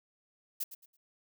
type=noise with echo; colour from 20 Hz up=violet; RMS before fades=-34 dBFS; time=0.6-0.64 s; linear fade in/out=10 ms; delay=110 ms; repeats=3; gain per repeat=-12 dB; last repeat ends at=0.97 s; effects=none